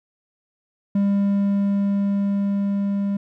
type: tone with level ramp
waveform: triangle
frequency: 200 Hz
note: G3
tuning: 35 cents sharp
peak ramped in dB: -14 to -18 dBFS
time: 0.95-3.17 s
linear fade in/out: 5 ms
effects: none